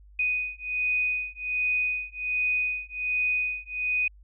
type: beating tone pair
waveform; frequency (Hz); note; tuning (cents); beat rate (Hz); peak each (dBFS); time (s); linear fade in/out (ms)
sine; 2489 / 2490.3; D#7 / D#7; 0 / +1; 1.3; -28; 0.19-4.08; 5
effects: added 50 Hz sine -49 dBFS peak until 4.23 s